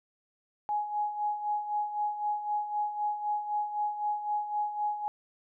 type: tone with tremolo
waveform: sine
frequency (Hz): 836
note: G#5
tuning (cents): +11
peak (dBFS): -26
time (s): 0.69-5.08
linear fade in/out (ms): 0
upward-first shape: sine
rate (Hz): 3.9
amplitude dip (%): 65
effects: none